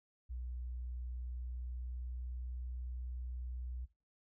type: tone with pitch glide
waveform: sine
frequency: 61.3 to 61.83 Hz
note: B1 to B1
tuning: -12 to +3 cents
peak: -40 dBFS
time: 0.29-3.86 s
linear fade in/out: 20 ms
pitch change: +15 cents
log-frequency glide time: 1.09-2.61 s
effects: noise-tail reverb RT60 0.3 s tail -18 dB re dry